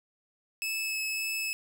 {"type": "tone with vibrato", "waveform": "sawtooth", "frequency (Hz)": 2600, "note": "E7", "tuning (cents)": -24, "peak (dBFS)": -27, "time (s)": [0.62, 1.53], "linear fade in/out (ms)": 0, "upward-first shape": "sine", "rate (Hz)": 1.8, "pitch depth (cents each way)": 8, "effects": []}